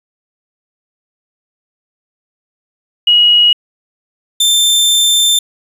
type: tone pair in turn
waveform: sine / sawtooth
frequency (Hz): 2900 / 3568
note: F#7 / A7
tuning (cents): -35 / +23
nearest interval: major third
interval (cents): 358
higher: second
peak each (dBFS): -5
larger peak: neither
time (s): 3.07-3.53 / 4.4-5.39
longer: second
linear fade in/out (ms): 5
effects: resampled to 32000 Hz + 7-bit